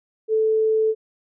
sine tone, 438.5 Hz, A4, 6 cents flat, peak -16 dBFS, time 0.28-0.95 s, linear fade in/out 50 ms, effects none

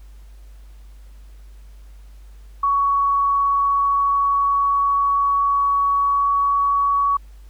sine tone with pitch glide, 1120 to 1126.5 Hz, C#6 to C#6, +18 to +28 cents, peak -15 dBFS, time 2.63-7.17 s, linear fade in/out 5 ms, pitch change +10 cents, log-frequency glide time 3.02-6.72 s, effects added 50 Hz sine -39 dBFS peak until 7.49 s + pink hiss -58 dBFS RMS until 7.49 s

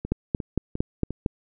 two click trains, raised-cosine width 3 ms, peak -18 / -9 dBFS, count 4 / 6, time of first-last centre 0.05-1.106 / 0.12-1.262 s, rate 2.84 / 4.38 Hz, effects none

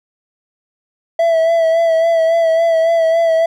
triangle tone with vibrato, 659.3 Hz, E5, in tune, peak -8 dBFS, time 1.19-3.46 s, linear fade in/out 5 ms, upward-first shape sine, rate 3.6 Hz, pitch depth 33 cents each way, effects none

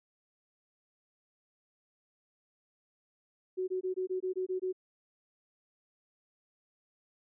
sine tone bursts, 371.4 Hz, F#4, 7 cents sharp, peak -30 dBFS, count 9, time 3.57-4.728 s, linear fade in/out 20 ms, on 110 ms, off 21 ms, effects none

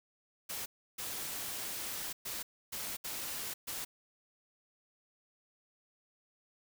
white noise bursts at uneven times, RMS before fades -40 dBFS, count 6, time 0.49-0.66 / 0.98-2.13 / 2.25-2.43 / 2.72-2.97 / 3.04-3.54 / 3.67-3.85 s, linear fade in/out 10 ms, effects none

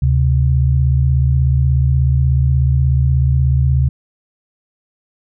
sine tone pair together, 74.27 / 130.81 Hz, D2 / C3, +20 / 0 cents, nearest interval minor seventh, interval 980 cents, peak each -13 dBFS, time 0.02-3.89 s, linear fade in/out 5 ms, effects none

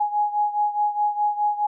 sine beating tone pair, 832 / 836.8 Hz, G#5 / G#5, +3 / +13 cents, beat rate 4.8 Hz, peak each -21 / -25 dBFS, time 0-1.67 s, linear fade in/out 10 ms, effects none

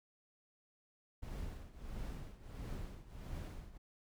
brown noise with tremolo, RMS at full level -42 dBFS, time 1.22-3.78 s, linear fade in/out 10 ms, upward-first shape triangle, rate 1.5 Hz, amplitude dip 85%, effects none

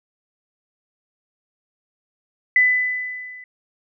sine tone with level ramp, 2000 Hz, B6, 21 cents sharp, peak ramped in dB -10 to -37 dBFS, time 2.56-3.44 s, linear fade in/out 2 ms, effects none

